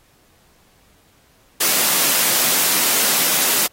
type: high-pass noise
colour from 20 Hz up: white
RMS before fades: -17 dBFS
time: 1.6-3.67 s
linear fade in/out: 10 ms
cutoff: 160 Hz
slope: 24 dB/octave
effects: pink hiss -56 dBFS RMS until 3.72 s + AAC 48 kbps